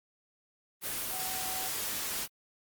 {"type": "tone in noise", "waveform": "sine", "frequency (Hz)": 753, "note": "F#5", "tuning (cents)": 30, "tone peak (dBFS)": -41, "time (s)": [1.09, 1.71], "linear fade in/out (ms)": 50, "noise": "white", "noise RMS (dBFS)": -35, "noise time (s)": [0.81, 2.28], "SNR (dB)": -9, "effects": ["Opus 24 kbps"]}